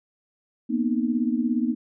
sine tone cluster, 233.7 / 250.6 / 308.9 Hz, A#3 / B3 / D#4, +5 / +25 / -12 cents, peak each -24 / -25 / -28 dBFS, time 0.69-1.75 s, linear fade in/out 20 ms, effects none

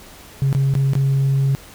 sine tone with dropouts, 136.5 Hz, C#3, 26 cents flat, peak -12 dBFS, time 0.42-1.55 s, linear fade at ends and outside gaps 0 ms, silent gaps 0.528-0.549 / 0.739-0.752 / 0.934-0.953 s, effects tanh soft clip ceiling -12 dBFS + pink hiss -42 dBFS RMS until 1.74 s

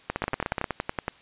two click trains, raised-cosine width 0.5 ms, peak -11 / -11 dBFS, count 10 / 10, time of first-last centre 0.24-1.081 / 0.1-0.642 s, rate 10.7 / 16.6 Hz, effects white hiss -54 dBFS RMS until 1.21 s + resampled to 8000 Hz

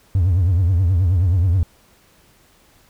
triangle tone with vibrato, 90 Hz, F#2, 47 cents flat, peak -10 dBFS, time 0.15-1.63 s, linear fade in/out 0 ms, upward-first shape triangle, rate 9.4 Hz, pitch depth 190 cents each way, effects tanh soft clip ceiling -8 dBFS + pink hiss -54 dBFS RMS until 2.89 s

